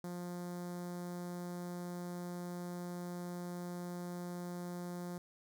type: tone with notch filter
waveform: sawtooth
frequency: 176.4 Hz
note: F3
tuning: 18 cents sharp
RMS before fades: -43 dBFS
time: 0.04-5.18 s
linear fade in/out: 2 ms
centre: 2700 Hz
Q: 0.65
effects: none